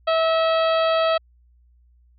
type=harmonic tone with a mistuned harmonic; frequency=650 Hz; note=E5; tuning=24 cents flat; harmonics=1 / 2 / 3 / 4 / 5 / 6 / 7; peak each=-18 / -23 / -33 / -32 / -31 / -35 / -38 dBFS; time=0.07-1.18 s; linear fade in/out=10 ms; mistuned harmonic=3; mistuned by=-27 cents; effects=added 60 Hz sine -53 dBFS peak until 2.18 s